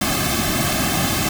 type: noise with comb filter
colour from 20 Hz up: pink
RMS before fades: -20 dBFS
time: 0.01-1.29 s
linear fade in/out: 5 ms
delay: 2.1 ms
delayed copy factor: -0.9
effects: none